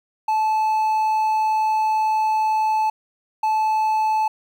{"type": "tone bursts at uneven times", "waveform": "triangle", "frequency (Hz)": 869, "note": "A5", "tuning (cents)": -22, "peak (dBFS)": -15, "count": 2, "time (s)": [[0.28, 2.9], [3.43, 4.28]], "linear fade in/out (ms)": 5, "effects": ["9-bit"]}